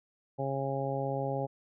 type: harmonic tone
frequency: 136.5 Hz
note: C#3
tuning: 26 cents flat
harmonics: 1 / 2 / 3 / 4 / 5 / 6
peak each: -35 / -40 / -38 / -35 / -40 / -38 dBFS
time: 0.38-1.47 s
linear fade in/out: 20 ms
effects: none